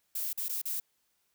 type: noise with dropouts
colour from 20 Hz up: violet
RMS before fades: -34 dBFS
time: 0.15-0.8 s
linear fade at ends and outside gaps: 5 ms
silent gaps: 0.331-0.375 / 0.484-0.494 / 0.617-0.655 s
effects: white hiss -75 dBFS RMS until 1.34 s